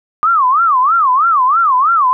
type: tone with vibrato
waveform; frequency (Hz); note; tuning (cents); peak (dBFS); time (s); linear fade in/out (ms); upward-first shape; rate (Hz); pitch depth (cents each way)
sine; 1174.7; D6; 0; -8; 0.23-2.13; 0; sine; 3.1; 280
effects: none